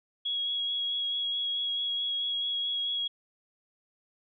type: tone with vibrato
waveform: sine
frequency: 3322 Hz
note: G#7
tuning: in tune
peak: -28 dBFS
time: 0.25-3.08 s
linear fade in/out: 10 ms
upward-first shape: sine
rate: 4.6 Hz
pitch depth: 13 cents each way
effects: none